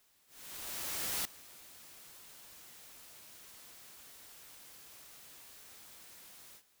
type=noise with ADSR envelope; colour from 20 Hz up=white; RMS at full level=-35 dBFS; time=0.27-6.63 s; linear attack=980 ms; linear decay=4 ms; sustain=-20 dB; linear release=80 ms; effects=white hiss -70 dBFS RMS until 6.8 s